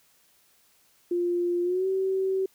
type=tone with pitch glide; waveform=sine; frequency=350 to 381.7 Hz; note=F4 to G4; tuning=+4 to -46 cents; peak=-23 dBFS; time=1.11-2.46 s; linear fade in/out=5 ms; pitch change=+150 cents; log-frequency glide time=1.63-1.87 s; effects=white hiss -63 dBFS RMS until 2.54 s